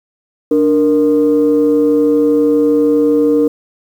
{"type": "tone pair together", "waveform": "sine", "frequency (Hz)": [293.7, 466.2], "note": ["D4", "A#4"], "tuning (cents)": [0, 0], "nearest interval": "minor sixth", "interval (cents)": 800, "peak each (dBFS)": -10, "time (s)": [0.51, 3.48], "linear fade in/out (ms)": 5, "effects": ["tanh soft clip ceiling -3 dBFS", "7-bit"]}